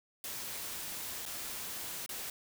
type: noise with dropouts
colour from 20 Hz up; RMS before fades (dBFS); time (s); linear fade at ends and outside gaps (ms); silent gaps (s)
white; -41; 0.24-2.3; 2; 1.255-1.261 / 2.062-2.091
effects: none